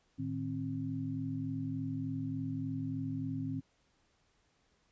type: tone cluster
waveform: sine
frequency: 110.8 / 154.2 / 266.3 Hz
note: A2 / D#3 / C4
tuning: +13 / -15 / +31 cents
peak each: -40 / -40 / -37 dBFS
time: 0.18-3.61 s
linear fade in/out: 20 ms
effects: pink hiss -73 dBFS RMS until 4.91 s + resampled to 16000 Hz